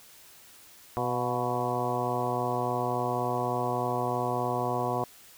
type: harmonic tone with a mistuned harmonic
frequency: 123.47 Hz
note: B2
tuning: in tune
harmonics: 1 / 2 / 3 / 4 / 5 / 6 / 7 / 8 / 9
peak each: -35 / -37 / -35 / -35 / -37 / -32 / -38 / -34 / -38 dBFS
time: 0.97-5.04 s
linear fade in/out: 0 ms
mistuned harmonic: 6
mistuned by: -49 cents
effects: white hiss -53 dBFS RMS until 5.37 s